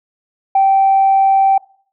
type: tone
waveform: sine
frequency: 778 Hz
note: G5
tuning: 13 cents flat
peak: -7 dBFS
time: 0.55-1.58 s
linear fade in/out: 5 ms
effects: noise-tail reverb RT60 0.5 s tail -23 dB re dry + tanh soft clip ceiling -4 dBFS